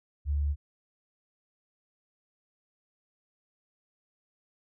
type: tone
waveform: sine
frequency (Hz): 72.4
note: D2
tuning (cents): -24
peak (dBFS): -25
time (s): 0.25-0.56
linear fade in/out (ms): 50
effects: none